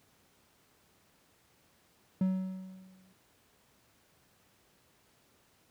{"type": "tone with exponential decay", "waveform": "triangle", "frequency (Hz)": 187.6, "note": "F#3", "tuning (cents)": 24, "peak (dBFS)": -22, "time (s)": [2.21, 3.13], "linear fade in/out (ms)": 2, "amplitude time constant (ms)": 200, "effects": ["pink hiss -67 dBFS RMS until 5.7 s", "high-pass 80 Hz 12 dB/octave"]}